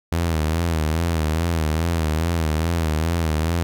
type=tone with vibrato; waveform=sawtooth; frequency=81 Hz; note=E2; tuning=30 cents flat; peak=-15 dBFS; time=0.12-3.63 s; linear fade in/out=0 ms; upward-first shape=sine; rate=2.4 Hz; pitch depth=91 cents each way; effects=none